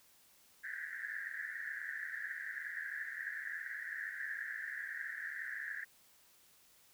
pink band-pass noise, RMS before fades -43 dBFS, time 0.63-5.85 s, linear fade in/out 20 ms, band 1600 to 1900 Hz, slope 96 dB/octave, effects white hiss -66 dBFS RMS until 6.93 s

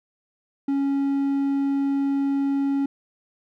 triangle tone, 277.2 Hz, C#4, in tune, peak -18 dBFS, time 0.68-2.86 s, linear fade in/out 5 ms, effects none

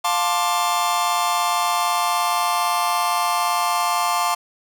45% pulse chord, D minor seventh, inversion first, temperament just, 704.8 / 881 / 1057.2 / 1174.7 Hz, F5 / A5 / C6 / D6, +16 / +2 / +18 / 0 cents, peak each -24 dBFS, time 0.04-4.35 s, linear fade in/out 10 ms, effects none

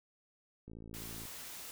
click train, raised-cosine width 3 ms, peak -37 dBFS, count 33, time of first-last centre 0.68-1.253 s, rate 55.8 Hz
white noise, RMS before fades -47 dBFS, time 0.94-1.71 s, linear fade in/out 0 ms
effects none

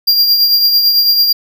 square tone with tremolo, 4776 Hz, D8, 28 cents sharp, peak -6 dBFS, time 0.07-1.33 s, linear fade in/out 10 ms, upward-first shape triangle, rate 9 Hz, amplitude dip 50%, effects none

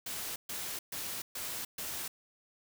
white noise bursts, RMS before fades -39 dBFS, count 5, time 0.06-2.08 s, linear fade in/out 5 ms, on 300 ms, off 130 ms, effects none

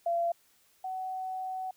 sine tone pair in turn, 683 / 750.5 Hz, F5 / F#5, -39 / +24 cents, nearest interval major second, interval 163 cents, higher second, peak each -26 / -33 dBFS, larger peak first, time 0.06-0.32 / 0.84-1.71 s, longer second, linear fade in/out 5 ms, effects white hiss -66 dBFS RMS until 1.76 s

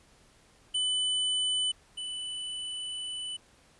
square tone pair in turn, 3000 / 2989 Hz, F#7 / F#7, +23 / +17 cents, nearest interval unison, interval 6 cents, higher first, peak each -27 / -35 dBFS, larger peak first, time 0.74-1.72 / 1.97-3.37 s, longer second, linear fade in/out 10 ms, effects pink hiss -61 dBFS RMS until 3.79 s + resampled to 24000 Hz

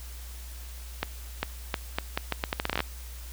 accelerating click train, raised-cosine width 0.3 ms, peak -10 dBFS, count 16, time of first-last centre 1.03-2.804 s, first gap 400 ms, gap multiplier 0.78, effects added 60 Hz sine -39 dBFS peak until 3.32 s + white hiss -48 dBFS RMS until 3.32 s

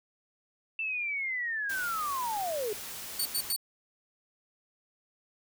sine linear sweep, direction down, 2676 to 398.8 Hz, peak -30 dBFS, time 0.79-2.73 s, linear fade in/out 2 ms
white noise, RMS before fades -41 dBFS, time 1.69-3.53 s, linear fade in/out 10 ms
10% pulse tone bursts, 4493 Hz, C#8, 23 cents sharp, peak -21 dBFS, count 3, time 3.19-3.563 s, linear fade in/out 5 ms, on 65 ms, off 89 ms
effects none

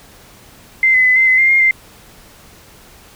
sine tone with pitch steps, 2079 / 2028 / 2013 / 2074 / 2036 / 2100 / 2127 / 2089 Hz, C7 / B6 / B6 / C7 / C7 / C7 / C7 / C7, -12 / +45 / +33 / -16 / -48 / +6 / +28 / -3 cents, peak -8 dBFS, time 0.83-1.71 s, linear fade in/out 2 ms, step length 110 ms, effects pink hiss -43 dBFS RMS until 3.15 s

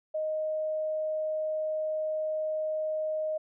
sine tone, 622.3 Hz, D#5, in tune, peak -28 dBFS, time 0.14-3.38 s, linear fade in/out 10 ms, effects none

